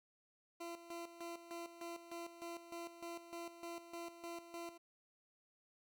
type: tone with tremolo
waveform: 20% pulse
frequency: 340 Hz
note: F4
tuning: 46 cents flat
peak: -40 dBFS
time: 0.6-4.78 s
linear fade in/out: 10 ms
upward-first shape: square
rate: 3.3 Hz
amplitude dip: 70%
effects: none